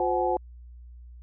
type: tone cluster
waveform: sine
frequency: 358.8 / 518 / 745 / 850 Hz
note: F4 / C5 / F#5 / G#5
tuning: +47 / -17 / +12 / +40 cents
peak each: -28 dBFS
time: 0-0.37 s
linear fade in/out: 2 ms
effects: added 60 Hz sine -43 dBFS peak until 1.22 s